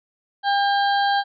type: harmonic tone with a mistuned harmonic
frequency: 802 Hz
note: G5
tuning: 39 cents sharp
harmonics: 1 / 2 / 4 / 5 / 6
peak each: -18 / -24 / -30 / -32 / -34 dBFS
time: 0.43-1.24 s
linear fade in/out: 50 ms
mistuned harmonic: 6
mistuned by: -94 cents
effects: none

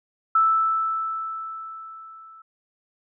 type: tone with level ramp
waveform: sine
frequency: 1318 Hz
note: E6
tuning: 1 cent flat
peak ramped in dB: -14 to -44 dBFS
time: 0.35-2.42 s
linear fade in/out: 5 ms
effects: none

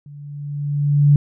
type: tone with level ramp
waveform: sine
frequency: 144.7 Hz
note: D3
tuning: 25 cents flat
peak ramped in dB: -36 to -7 dBFS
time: 0.06-1.16 s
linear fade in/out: 2 ms
effects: none

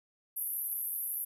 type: band-pass noise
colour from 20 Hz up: pink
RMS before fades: -36 dBFS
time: 0.36-1.25 s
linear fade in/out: 10 ms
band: 11000 to 13000 Hz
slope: 96 dB/octave
effects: none

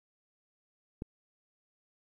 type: click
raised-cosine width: 3 ms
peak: -24 dBFS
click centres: 1.021 s
effects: 11-bit

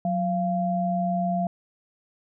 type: tone pair together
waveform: sine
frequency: 182.76 / 690 Hz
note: F#3 / F5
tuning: -21 / -21 cents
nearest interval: octave + major seventh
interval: 2300 cents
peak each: -25 dBFS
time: 0.05-1.47 s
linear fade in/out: 2 ms
effects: none

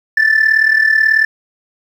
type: tone with amplitude modulation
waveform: sine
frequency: 1760 Hz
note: A6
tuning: in tune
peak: -3 dBFS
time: 0.17-1.25 s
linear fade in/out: 5 ms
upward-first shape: sine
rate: 38.3 Hz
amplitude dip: 80%
effects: tanh soft clip ceiling -5 dBFS + 7-bit

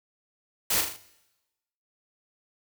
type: noise with echo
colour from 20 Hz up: white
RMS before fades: -25 dBFS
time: 0.7-0.81 s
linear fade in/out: 5 ms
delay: 39 ms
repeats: 4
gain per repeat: -5 dB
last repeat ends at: 0.966 s
effects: noise-tail reverb RT60 1.0 s tail -19 dB re dry

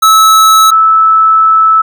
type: tone pair in turn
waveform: square / sine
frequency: 1300 / 1309 Hz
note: E6 / E6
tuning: -24 / -13 cents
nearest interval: unison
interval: 11 cents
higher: second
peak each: -3 dBFS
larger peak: neither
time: 0.02-0.71 / 0.71-1.82 s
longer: second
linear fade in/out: 10 ms
effects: none

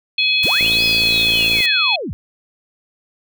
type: harmonic tone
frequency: 845 Hz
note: G#5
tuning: 30 cents sharp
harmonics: 3 / 4 / 5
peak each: -16 / -18 / -20 dBFS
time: 0.18-1.96 s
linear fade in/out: 5 ms
type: noise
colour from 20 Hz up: white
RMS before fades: -30 dBFS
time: 0.43-1.66 s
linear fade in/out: 2 ms
type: linear two-way sweep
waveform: sine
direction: up then down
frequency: 43.65 to 5130 to 43.65 Hz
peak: -22 dBFS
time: 0.44-2.13 s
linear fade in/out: 0 ms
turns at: 0.84 s
type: click train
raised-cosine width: 2 ms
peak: -15 dBFS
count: 57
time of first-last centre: 0.61-1.605 s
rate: 56.3 Hz
effects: none

